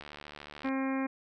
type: click train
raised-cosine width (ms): 0.3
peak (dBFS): -28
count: 51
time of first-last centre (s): 0.01-0.688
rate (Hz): 73.8
type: harmonic tone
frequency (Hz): 267.1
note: C4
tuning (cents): +36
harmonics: 1 / 2 / 3 / 4 / 5 / 6 / 7 / 8 / 9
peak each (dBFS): -30 / -39 / -42 / -41 / -48 / -45 / -46 / -46 / -47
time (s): 0.64-1.07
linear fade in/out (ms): 10
effects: none